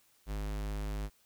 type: tone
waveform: square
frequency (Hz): 51.4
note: G#1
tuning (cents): -17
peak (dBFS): -35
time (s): 0.26-1.1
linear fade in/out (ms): 50
effects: white hiss -68 dBFS RMS until 1.25 s